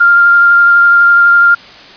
sine tone with vibrato, 1396.9 Hz, F6, in tune, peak -3 dBFS, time 0-1.55 s, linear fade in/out 10 ms, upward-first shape sine, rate 12 Hz, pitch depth 10 cents each way, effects white hiss -34 dBFS RMS until 1.96 s + resampled to 11025 Hz

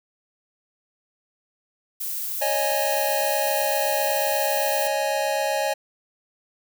violet noise, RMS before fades -29 dBFS, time 2-4.88 s, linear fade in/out 10 ms
square chord, C# suspended second, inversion none, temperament equal, 554.4 / 622.3 / 830.6 Hz, C#5 / D#5 / G#5, 0 / 0 / 0 cents, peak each -27 dBFS, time 2.41-5.74 s, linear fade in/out 10 ms
effects none

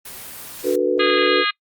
white noise, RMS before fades -35 dBFS, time 0.05-0.76 s, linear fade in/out 5 ms
sine chord, B minor seventh, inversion first, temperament just, 296.3 / 370.4 / 444.5 / 493.9 Hz, D4 / F#4 / A4 / B4, +15 / +2 / +18 / 0 cents, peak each -24 / -20 / -22 / -20 dBFS, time 0.63-1.45 s, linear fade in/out 50 ms
harmonic tone, 411.1 Hz, G#4, 18 cents flat, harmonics 3 / 4 / 5 / 6 / 7 / 8 / 9 / 10, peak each -23 / -24 / -25 / -26 / -26 / -27 / -28 / -28 dBFS, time 0.99-1.51 s, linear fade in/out 10 ms
effects noise-tail reverb RT60 0.1 s tail -24 dB re dry + Opus 32 kbps

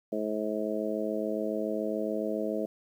harmonic tone, 107.1 Hz, A2, 46 cents flat, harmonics 2 / 3 / 4 / 5 / 6, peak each -35 / -35 / -35 / -35 / -35 dBFS, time 0.12-2.66 s, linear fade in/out 5 ms, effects 10-bit

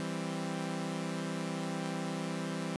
sawtooth chord, C major, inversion first, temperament equal, 164.81 / 196 / 261.6 Hz, E3 / G3 / C4, 0 / 0 / 0 cents, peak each -34 / -35 / -36 dBFS, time 0-2.76 s, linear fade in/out 0 ms, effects resampled to 24000 Hz

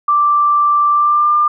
sine tone with pitch glide, 1174.7 to 1197.3 Hz, D6 to D6, 0 to +33 cents, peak -9 dBFS, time 0.08-1.48 s, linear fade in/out 5 ms, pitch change +33 cents, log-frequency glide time 0.92-1.32 s, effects none

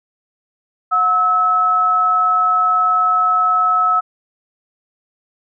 sine tone pair together, 725.8 / 1296 Hz, F#5 / E6, -34 / -30 cents, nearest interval minor seventh, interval 1004 cents, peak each -21 / -12 dBFS, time 0.91-4.01 s, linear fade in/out 20 ms, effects none

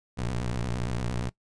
25% pulse ring-modulated tone, 61.74 Hz, B1, in tune, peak -21 dBFS, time 0.17-1.3 s, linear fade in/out 20 ms, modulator 57.4 Hz, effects noise-tail reverb RT60 0.1 s tail -20 dB re dry + resampled to 22050 Hz

